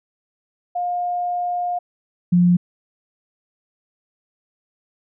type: tone pair in turn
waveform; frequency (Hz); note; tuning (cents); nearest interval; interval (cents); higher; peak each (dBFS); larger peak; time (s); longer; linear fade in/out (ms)
sine; 710 / 176.63; F5 / F3; +28 / +20; 2 octaves; 2408; first; -20 / -11; second; 0.75-1.79 / 2.32-2.57; first; 10
effects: none